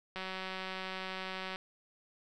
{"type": "click train", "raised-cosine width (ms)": 0.3, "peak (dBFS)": -24, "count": 264, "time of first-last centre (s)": [0.16, 1.559], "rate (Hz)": 188, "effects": []}